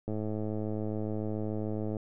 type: click train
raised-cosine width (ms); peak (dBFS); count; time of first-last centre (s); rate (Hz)
2; -22; 203; 0.08-1.968; 107
effects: none